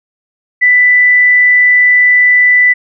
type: tone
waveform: sine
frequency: 1985 Hz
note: B6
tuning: 8 cents sharp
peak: -4 dBFS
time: 0.61-2.74 s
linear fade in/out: 20 ms
effects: none